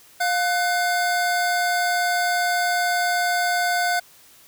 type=tone pair together; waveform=square; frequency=707.9 / 1500 Hz; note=F5 / F#6; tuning=+23 / +23 cents; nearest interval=octave + minor second; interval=1300 cents; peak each=-22 / -24 dBFS; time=0.2-4 s; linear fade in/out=10 ms; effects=white hiss -51 dBFS RMS until 4.47 s